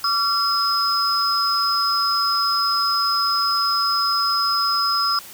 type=tone cluster; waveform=sine; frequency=1145 / 1365 / 5070 Hz; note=D6 / F6 / D#8; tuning=-44 / -40 / +32 cents; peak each=-23 / -23 / -20 dBFS; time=0.04-5.19 s; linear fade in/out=2 ms; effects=white hiss -40 dBFS RMS until 5.33 s